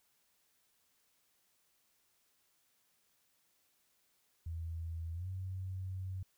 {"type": "tone with pitch glide", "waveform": "sine", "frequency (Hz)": [82.6, 93.79], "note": ["E2", "F#2"], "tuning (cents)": [4, 24], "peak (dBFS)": -38, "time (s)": [4.46, 6.23], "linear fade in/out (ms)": 5, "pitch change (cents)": 220, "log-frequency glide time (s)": [5.13, 5.28], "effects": ["white hiss -75 dBFS RMS until 6.37 s"]}